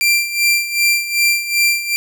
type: tone with tremolo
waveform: sawtooth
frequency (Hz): 2366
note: D7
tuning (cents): +12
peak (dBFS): -7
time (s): 0.01-1.96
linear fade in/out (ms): 0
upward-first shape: sine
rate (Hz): 2.6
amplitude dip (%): 75
effects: none